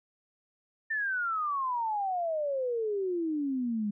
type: exponential sweep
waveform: sine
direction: down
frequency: 1804 to 201.8 Hz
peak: -28 dBFS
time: 0.9-3.91 s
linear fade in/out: 10 ms
effects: none